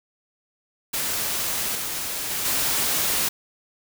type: noise with level steps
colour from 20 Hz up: white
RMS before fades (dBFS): -26 / -29 / -27 / -23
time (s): 0.93-3.29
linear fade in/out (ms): 10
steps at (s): 1.75 / 2.3 / 2.45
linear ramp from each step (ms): 2
effects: none